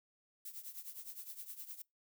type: noise with tremolo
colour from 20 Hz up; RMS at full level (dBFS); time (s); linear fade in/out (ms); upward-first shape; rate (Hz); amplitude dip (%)
violet; -45; 0.45-1.82; 5; triangle; 9.7; 85
effects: noise-tail reverb RT60 0.2 s tail -25 dB re dry